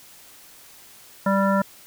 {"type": "harmonic tone", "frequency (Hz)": 196, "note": "G3", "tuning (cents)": 0, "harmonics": [1, 3, 5, 7, 9], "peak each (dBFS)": [-20, -23, -25, -26, -33], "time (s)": [1.26, 1.62], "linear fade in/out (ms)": 5, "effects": ["white hiss -48 dBFS RMS until 1.86 s"]}